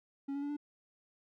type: tone with pitch steps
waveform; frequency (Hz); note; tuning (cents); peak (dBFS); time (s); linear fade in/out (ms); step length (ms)
triangle; 277.2 / 282.4 / 287.6 / 293; C#4 / C#4 / D4 / D4; 0 / +32 / -36 / -4; -33; 0.28-0.568; 10; 72
effects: none